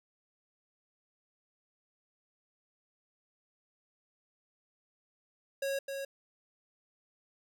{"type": "tone with echo", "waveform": "square", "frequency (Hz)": 549, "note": "C#5", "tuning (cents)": -17, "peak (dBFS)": -32, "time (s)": [5.62, 5.79], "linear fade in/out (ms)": 5, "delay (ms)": 260, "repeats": 1, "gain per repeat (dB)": -5, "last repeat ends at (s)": 6.05, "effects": []}